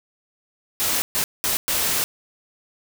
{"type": "noise bursts at uneven times", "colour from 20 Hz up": "white", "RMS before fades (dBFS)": -22, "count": 4, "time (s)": [[0.8, 1.02], [1.15, 1.24], [1.44, 1.57], [1.68, 2.04]], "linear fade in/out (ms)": 0, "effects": []}